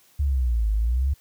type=exponential two-way sweep; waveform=sine; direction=down then up; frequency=73.6 to 51.4 to 71.7 Hz; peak=-19 dBFS; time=0.19-1.14 s; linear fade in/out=10 ms; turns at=0.72 s; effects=white hiss -58 dBFS RMS until 1.2 s